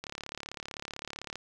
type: click train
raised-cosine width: 0.2 ms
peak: -21 dBFS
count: 48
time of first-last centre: 0.04-1.357 s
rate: 35.7 Hz
effects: none